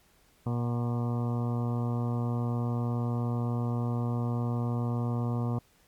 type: harmonic tone with a mistuned harmonic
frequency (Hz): 119.5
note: A#2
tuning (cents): +43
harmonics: 1 / 2 / 3 / 4 / 5 / 6 / 7 / 8 / 9 / 10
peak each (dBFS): -28 / -33 / -43 / -41 / -46 / -44 / -49 / -47 / -46 / -49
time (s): 0.46-5.59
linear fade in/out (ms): 5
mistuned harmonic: 6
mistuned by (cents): +26
effects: pink hiss -64 dBFS RMS until 5.87 s + MP3 96 kbps

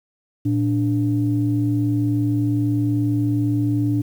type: tone pair together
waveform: sine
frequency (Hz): 115.12 / 292.7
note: A#2 / D4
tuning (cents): -21 / -6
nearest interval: octave + major third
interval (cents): 1615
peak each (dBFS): -19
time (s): 0.45-4.02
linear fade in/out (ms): 10
effects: tanh soft clip ceiling -9 dBFS + 8-bit

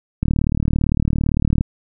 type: click train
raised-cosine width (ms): 5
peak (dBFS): -5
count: 53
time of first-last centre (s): 0.23-1.609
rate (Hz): 37.7
effects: none

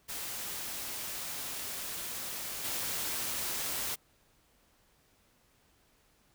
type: noise with level steps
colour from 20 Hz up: white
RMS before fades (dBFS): -39 / -35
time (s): 0.08-3.96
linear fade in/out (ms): 20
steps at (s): 2.64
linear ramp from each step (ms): 10
effects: pink hiss -68 dBFS RMS until 6.34 s

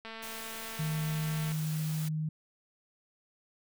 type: click train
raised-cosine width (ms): 0.3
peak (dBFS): -28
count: 330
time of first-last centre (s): 0.05-1.519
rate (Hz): 224
type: noise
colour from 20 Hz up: white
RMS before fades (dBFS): -44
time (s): 0.22-2.09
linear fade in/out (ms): 10
type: tone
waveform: sine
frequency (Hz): 155.56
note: D#3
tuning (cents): 0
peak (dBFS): -30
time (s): 0.79-2.29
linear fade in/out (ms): 5
effects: none

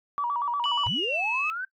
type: tone with vibrato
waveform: sine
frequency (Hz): 1046.5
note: C6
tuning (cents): 0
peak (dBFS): -24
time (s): 0.18-0.87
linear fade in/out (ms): 0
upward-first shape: square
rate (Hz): 8.4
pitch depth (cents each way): 160
type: tone with pitch glide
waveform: sine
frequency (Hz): 2960 to 2592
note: F#7 to E7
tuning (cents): 0 to -30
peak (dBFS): -25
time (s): 0.64-1.5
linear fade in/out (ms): 0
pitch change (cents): -230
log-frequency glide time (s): 0.94-1.23
type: linear sweep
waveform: sine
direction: up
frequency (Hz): 73.42 to 1568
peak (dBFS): -29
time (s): 0.86-1.65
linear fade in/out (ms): 5
effects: noise-tail reverb RT60 0.1 s tail -18 dB re dry + tanh soft clip ceiling -16 dBFS

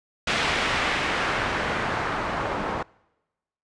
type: noise with low-pass filter sweep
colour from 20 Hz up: white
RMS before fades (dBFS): -26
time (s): 0.27-2.83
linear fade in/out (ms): 5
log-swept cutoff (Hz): 2800 to 990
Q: 1
effects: noise-tail reverb RT60 1.0 s tail -25 dB re dry + resampled to 22050 Hz

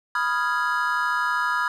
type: chord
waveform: triangle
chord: F half-diminished seventh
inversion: second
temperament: equal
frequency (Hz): 987.8 / 1244.5 / 1396.9 / 1661.2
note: Cb6 / Eb6 / F6 / Ab6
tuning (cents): 0 / 0 / 0 / 0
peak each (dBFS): -25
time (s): 0.15-1.68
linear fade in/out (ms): 2
effects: none

